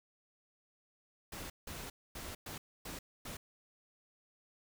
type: noise bursts at uneven times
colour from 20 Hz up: pink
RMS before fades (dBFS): -45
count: 6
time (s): 1.32-1.5 / 1.67-1.9 / 2.15-2.35 / 2.46-2.58 / 2.85-2.99 / 3.25-3.37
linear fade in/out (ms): 5
effects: none